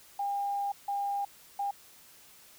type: tone bursts at uneven times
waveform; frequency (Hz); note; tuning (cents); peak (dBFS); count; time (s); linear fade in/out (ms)
sine; 804; G5; +44; -29; 3; 0.19-0.72 / 0.88-1.25 / 1.59-1.71; 5
effects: white hiss -56 dBFS RMS until 2.58 s